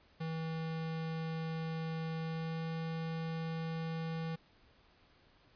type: tone with pitch glide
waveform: square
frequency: 161.7 to 162.82 Hz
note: E3 to E3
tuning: -33 to -21 cents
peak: -37 dBFS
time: 0.2-4.36 s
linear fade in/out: 10 ms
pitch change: +12 cents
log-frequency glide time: 2.18-2.65 s
effects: pink hiss -66 dBFS RMS until 5.55 s + resampled to 11025 Hz